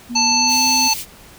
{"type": "tone with pitch glide", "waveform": "sine", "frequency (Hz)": [240, 257.2], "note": ["B3", "C4"], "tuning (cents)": [-49, -30], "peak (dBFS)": -24, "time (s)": [0.09, 0.89], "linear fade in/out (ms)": 20, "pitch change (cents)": 119, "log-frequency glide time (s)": [0.25, 0.64]}
{"type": "harmonic tone", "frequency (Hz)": 880, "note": "A5", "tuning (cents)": 0, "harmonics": [1, 3, 5, 7], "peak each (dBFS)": [-19, -22, -17, -18], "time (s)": [0.15, 0.94], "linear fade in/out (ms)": 10}
{"type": "band-stop noise", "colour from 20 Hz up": "white", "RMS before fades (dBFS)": -28, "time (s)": [0.47, 1.06], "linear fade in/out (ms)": 50, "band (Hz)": [170, 2100], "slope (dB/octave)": 48}
{"effects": ["pink hiss -43 dBFS RMS until 1.38 s"]}